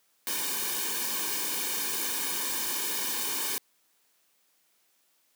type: noise with comb filter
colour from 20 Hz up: white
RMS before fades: -31 dBFS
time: 0.27-3.58 s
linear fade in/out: 0 ms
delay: 1.5 ms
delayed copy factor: -1
effects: white hiss -69 dBFS RMS until 5.35 s + high-pass 200 Hz 12 dB/octave